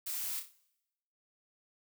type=noise with echo; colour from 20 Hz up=blue; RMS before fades=-38 dBFS; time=0.06-0.4 s; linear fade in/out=10 ms; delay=30 ms; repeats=4; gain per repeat=-7 dB; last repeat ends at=0.52 s; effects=noise-tail reverb RT60 0.9 s tail -21 dB re dry